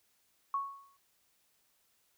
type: tone with exponential decay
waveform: sine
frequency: 1107 Hz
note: C#6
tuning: 3 cents flat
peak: -28 dBFS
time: 0.54-0.97 s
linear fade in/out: 2 ms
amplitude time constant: 93 ms
effects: white hiss -73 dBFS RMS until 2.17 s